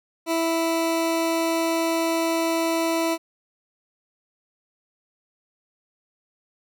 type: tone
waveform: 20% pulse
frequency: 329.6 Hz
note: E4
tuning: in tune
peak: -16 dBFS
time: 0.26-3.18 s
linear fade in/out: 50 ms
effects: none